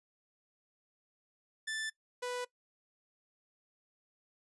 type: tone pair in turn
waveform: sawtooth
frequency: 1760 / 493.9 Hz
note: A6 / B4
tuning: 0 / 0 cents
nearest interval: octave + minor seventh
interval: 2200 cents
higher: first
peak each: -32 / -32 dBFS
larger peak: neither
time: 1.67-1.9 / 2.22-2.45 s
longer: neither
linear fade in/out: 10 ms
effects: noise-tail reverb RT60 0.1 s tail -20 dB re dry + resampled to 24000 Hz